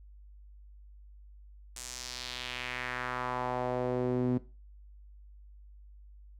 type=tone with band-pass filter sweep; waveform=sawtooth; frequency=125.1 Hz; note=B2; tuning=23 cents sharp; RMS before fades=-34 dBFS; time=1.76-4.38 s; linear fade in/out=5 ms; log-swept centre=8000 to 260 Hz; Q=2; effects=noise-tail reverb RT60 0.3 s tail -17 dB re dry + added 50 Hz sine -50 dBFS peak until 6.39 s